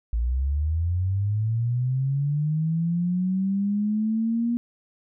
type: linear sweep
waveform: sine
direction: up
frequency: 55 to 238.9 Hz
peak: -21 dBFS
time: 0.13-4.57 s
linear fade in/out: 0 ms
effects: none

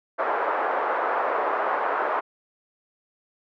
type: band-pass noise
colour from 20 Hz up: white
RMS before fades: -25 dBFS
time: 0.18-2.21 s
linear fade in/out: 20 ms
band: 430 to 1300 Hz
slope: 24 dB/octave
effects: none

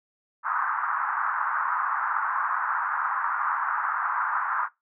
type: band-pass noise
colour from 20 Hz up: white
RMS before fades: -27 dBFS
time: 0.43-4.69 s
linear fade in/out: 50 ms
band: 920 to 1500 Hz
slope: 48 dB/octave
effects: noise-tail reverb RT60 0.2 s tail -21 dB re dry

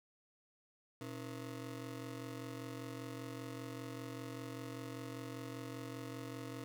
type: ring-modulated tone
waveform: 25% pulse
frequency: 197.3 Hz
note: G3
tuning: 11 cents sharp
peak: -37 dBFS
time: 1.01-6.64 s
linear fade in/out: 0 ms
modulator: 76.1 Hz
effects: none

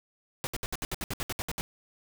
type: noise bursts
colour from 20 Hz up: pink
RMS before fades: -33 dBFS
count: 13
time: 0.44-1.61 s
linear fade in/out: 0 ms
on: 30 ms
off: 65 ms
effects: none

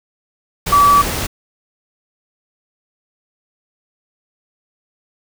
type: tone in noise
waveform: sine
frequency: 1149 Hz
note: D6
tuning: 38 cents flat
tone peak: -7 dBFS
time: 0.72-1.02 s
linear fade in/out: 10 ms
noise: pink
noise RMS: -21 dBFS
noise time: 0.66-1.27 s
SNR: +11 dB
effects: none

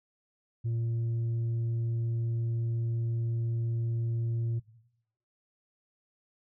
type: tone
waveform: sine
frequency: 115.7 Hz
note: A#2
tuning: 13 cents flat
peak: -25 dBFS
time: 0.64-4.6 s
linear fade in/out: 20 ms
effects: noise-tail reverb RT60 0.8 s tail -19 dB re dry + tanh soft clip ceiling -27 dBFS

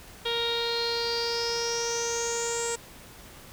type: tone with low-pass filter sweep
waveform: sawtooth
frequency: 467.3 Hz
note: A#4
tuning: 4 cents sharp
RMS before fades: -29 dBFS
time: 0.25-2.76 s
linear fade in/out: 10 ms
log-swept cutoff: 3500 to 7800 Hz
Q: 9.9
effects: pink hiss -48 dBFS RMS until 3.52 s

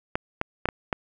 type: clicks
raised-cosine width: 0.5 ms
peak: -9 dBFS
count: 5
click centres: 0.155 / 0.414 / 0.656 / 0.688 / 0.928 s
effects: none

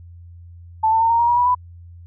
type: tone with pitch steps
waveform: sine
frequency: 880 / 895.4 / 911 / 927 / 943.2 / 959.6 / 976.4 / 993.5 Hz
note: A5 / A5 / A#5 / A#5 / A#5 / A#5 / B5 / B5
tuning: 0 / +30 / -40 / -10 / +20 / +50 / -20 / +10 cents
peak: -13 dBFS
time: 0.83-1.55 s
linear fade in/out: 10 ms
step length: 90 ms
effects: added 86 Hz sine -38 dBFS peak until 2.06 s

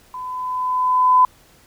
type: tone with level ramp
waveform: sine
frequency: 1009 Hz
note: B5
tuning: 37 cents sharp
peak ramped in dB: -28 to -8 dBFS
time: 0.14-1.25 s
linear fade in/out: 2 ms
effects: pink hiss -52 dBFS RMS until 1.66 s

